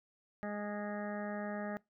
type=harmonic tone; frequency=207 Hz; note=G#3; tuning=5 cents flat; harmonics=1 / 2 / 3 / 4 / 6 / 7 / 8 / 9 / 10; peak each=-40 / -48 / -42 / -47 / -50 / -57 / -50 / -51 / -63 dBFS; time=0.43-1.77 s; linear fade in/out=0 ms; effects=noise-tail reverb RT60 0.2 s tail -22 dB re dry